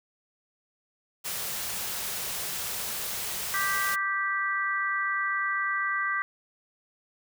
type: band-stop noise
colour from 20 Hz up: white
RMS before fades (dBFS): -33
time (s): 1.24-3.96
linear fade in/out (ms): 20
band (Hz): 240 to 340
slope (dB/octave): 96
type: chord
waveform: sine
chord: G major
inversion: second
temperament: just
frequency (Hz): 1176 / 1568 / 1960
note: D6 / G6 / B6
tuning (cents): +2 / 0 / -14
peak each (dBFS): -30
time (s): 3.54-6.22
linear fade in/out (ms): 0
effects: none